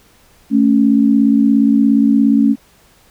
sine tone pair together, 220 / 277.1 Hz, A3 / C#4, 0 / -1 cents, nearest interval major third, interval 399 cents, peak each -11 dBFS, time 0.5-2.56 s, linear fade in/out 50 ms, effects pink hiss -50 dBFS RMS until 3.1 s

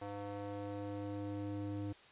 square tone with band-pass filter sweep, 101.5 Hz, G#2, 39 cents flat, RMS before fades -42 dBFS, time 0.01-1.93 s, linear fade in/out 10 ms, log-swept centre 650 to 260 Hz, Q 1.3, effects white hiss -60 dBFS RMS until 2.11 s + resampled to 8000 Hz

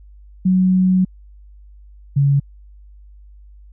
sine tone pair in turn, 185.5 / 140.24 Hz, F#3 / C#3, +5 / +20 cents, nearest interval perfect fourth, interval 485 cents, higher first, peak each -11 dBFS, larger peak neither, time 0.45-1.05 / 2.16-2.4 s, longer first, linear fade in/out 10 ms, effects added 50 Hz sine -40 dBFS peak until 3.72 s

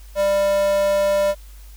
square tone with high-pass filter, 198 Hz, G3, 18 cents sharp, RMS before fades -18 dBFS, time 0.15-1.35 s, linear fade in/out 50 ms, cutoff 600 Hz, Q 4.8, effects added 50 Hz sine -38 dBFS peak until 1.76 s + white hiss -51 dBFS RMS until 1.76 s

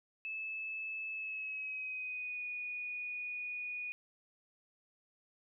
sine tone with pitch glide, 2611 to 2464 Hz, E7 to D#7, -17 to -17 cents, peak -38 dBFS, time 0.25-3.92 s, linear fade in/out 0 ms, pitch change -100 cents, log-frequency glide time 1.11-2.45 s, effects none

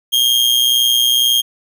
40% pulse tone with amplitude modulation, 3230 Hz, G#7, 49 cents flat, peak -8 dBFS, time 0.12-1.42 s, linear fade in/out 20 ms, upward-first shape sine, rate 122 Hz, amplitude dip 55%, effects none

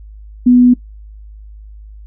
sine tone, 246.9 Hz, B3, in tune, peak -4 dBFS, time 0.46-0.74 s, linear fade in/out 10 ms, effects noise-tail reverb RT60 0.1 s tail -18 dB re dry + added 52 Hz sine -32 dBFS peak until 2.06 s

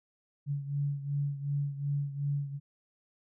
sine beating tone pair, 141.8 / 144.5 Hz, C#3 / D3, +40 / -28 cents, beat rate 2.7 Hz, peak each -31 / -36 dBFS, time 0.46-2.6 s, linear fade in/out 50 ms, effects none

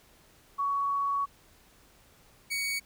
sine / sawtooth tone pair in turn, 1121 / 2242 Hz, C#6 / C#7, +19 / +19 cents, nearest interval octave, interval 1200 cents, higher second, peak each -26 dBFS, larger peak neither, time 0.58-1.26 / 2.5-2.8 s, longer first, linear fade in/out 20 ms, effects pink hiss -60 dBFS RMS until 2.85 s

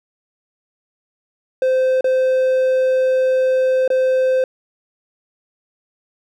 triangle tone with dropouts, 518 Hz, C5, 17 cents flat, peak -11 dBFS, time 1.62-4.44 s, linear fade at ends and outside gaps 2 ms, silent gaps 2.009-2.043 / 3.878-3.902 s, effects none

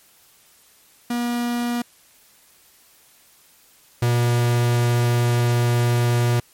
45% pulse tone pair in turn, 240 / 120 Hz, B3 / B2, -49 / -49 cents, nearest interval octave, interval 1200 cents, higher first, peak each -21 / -16 dBFS, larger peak second, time 1.1-1.82 / 4.02-6.4 s, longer second, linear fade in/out 5 ms, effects white hiss -54 dBFS RMS until 6.53 s + MP3 64 kbps

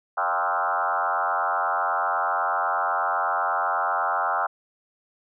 sine tone with frequency modulation, 1046.5 Hz, C6, in tune, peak -21 dBFS, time 0.17-4.47 s, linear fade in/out 10 ms, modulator 88.1 Hz, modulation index 4.4, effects none

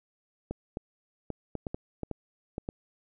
clicks, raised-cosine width 2 ms, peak -20 dBFS, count 10, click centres 0.51 / 0.771 / 1.303 / 1.553 / 1.668 / 1.745 / 2.033 / 2.113 / 2.581 / 2.689 s, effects none

